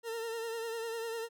40% pulse tone with vibrato, 456.9 Hz, A#4, 35 cents flat, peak -35 dBFS, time 0.03-1.29 s, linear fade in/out 50 ms, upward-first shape triangle, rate 10 Hz, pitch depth 49 cents each way, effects none

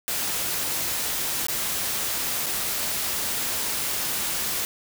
white noise with dropouts, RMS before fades -27 dBFS, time 0.08-4.65 s, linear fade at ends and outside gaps 0 ms, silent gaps 1.468-1.484 / 2.46-2.464 s, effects none

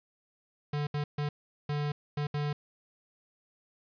square tone bursts at uneven times, 146.83 Hz, D3, in tune, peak -30 dBFS, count 6, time 0.73-0.87 / 0.94-1.04 / 1.18-1.29 / 1.69-1.92 / 2.17-2.27 / 2.34-2.53 s, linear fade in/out 5 ms, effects resampled to 11025 Hz + 10-bit

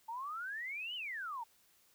sine exponential two-way sweep, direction up then down, 879 to 3078 to 879 Hz, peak -39 dBFS, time 0.08-1.44 s, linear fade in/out 10 ms, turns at 0.95 s, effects white hiss -69 dBFS RMS until 1.94 s

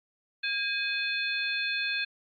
sine tone cluster, 1620 / 2518 / 3496 / 4245 Hz, G#6 / D#7 / A7 / C8, -43 / +20 / -12 / +24 cents, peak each -32 / -31 / -36 / -36 dBFS, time 0.43-2.05 s, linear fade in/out 10 ms, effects AAC 64 kbps

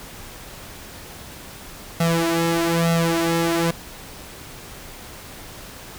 sawtooth tone with flanger, 167.1 Hz, E3, 24 cents sharp, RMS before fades -20 dBFS, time 2-3.71 s, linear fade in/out 5 ms, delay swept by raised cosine 1.5 to 3.7 ms, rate 1.1 Hz, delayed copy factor +0.9, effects pink hiss -39 dBFS RMS until 5.98 s

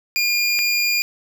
25% pulse tone pair in turn, 2415 / 2415 Hz, D7 / D7, +48 / +48 cents, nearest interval unison, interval 0 cents, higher neither, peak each -13 dBFS, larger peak neither, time 0.16-0.59 / 0.59-1.02 s, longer neither, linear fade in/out 0 ms, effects none

